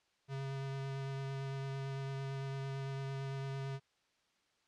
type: tone with vibrato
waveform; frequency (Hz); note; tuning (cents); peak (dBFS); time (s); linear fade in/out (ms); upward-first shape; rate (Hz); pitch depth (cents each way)
square; 136.1; C#3; -31; -39; 0.28-3.8; 50; triangle; 8.9; 14
effects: white hiss -75 dBFS RMS until 4.67 s + low-pass 5000 Hz 12 dB/octave